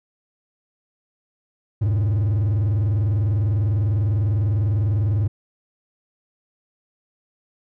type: tone with vibrato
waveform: triangle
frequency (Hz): 102.5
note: G#2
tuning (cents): -22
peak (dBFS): -15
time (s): 1.81-5.28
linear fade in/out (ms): 10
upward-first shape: square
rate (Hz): 20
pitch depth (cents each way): 180
effects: none